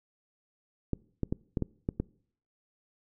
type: clicks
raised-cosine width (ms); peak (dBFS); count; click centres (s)
3; -16; 7; 0.933 / 1.233 / 1.325 / 1.572 / 1.623 / 1.889 / 2
effects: noise-tail reverb RT60 0.6 s tail -24 dB re dry